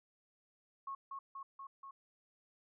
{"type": "tone with echo", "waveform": "sine", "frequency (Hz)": 1093, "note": "C#6", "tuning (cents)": -25, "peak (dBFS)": -40, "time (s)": [0.87, 0.95], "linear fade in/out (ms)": 5, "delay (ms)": 240, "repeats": 4, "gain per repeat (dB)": -2, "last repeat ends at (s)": 1.91, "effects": []}